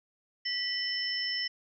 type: tone cluster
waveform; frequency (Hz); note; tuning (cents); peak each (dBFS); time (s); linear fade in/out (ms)
sine; 1960 / 3014 / 5300; B6 / F#7 / E8; -14 / +31 / +9; -35 / -37 / -32; 0.45-1.48; 10
effects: none